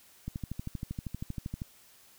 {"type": "click train", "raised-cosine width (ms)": 5, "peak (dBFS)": -23, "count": 18, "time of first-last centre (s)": [0.28, 1.619], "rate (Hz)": 12.7, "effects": ["white hiss -59 dBFS RMS until 2.18 s"]}